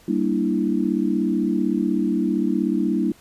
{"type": "chord", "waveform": "sine", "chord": "E half-diminished seventh", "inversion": "first", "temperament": "equal", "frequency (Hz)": [196, 233.1, 293.7, 329.6], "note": ["G3", "Bb3", "D4", "E4"], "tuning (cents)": [0, 0, 0, 0], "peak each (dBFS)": -24, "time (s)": [0.08, 3.12], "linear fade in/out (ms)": 5, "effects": ["pink hiss -52 dBFS RMS until 3.2 s", "resampled to 32000 Hz"]}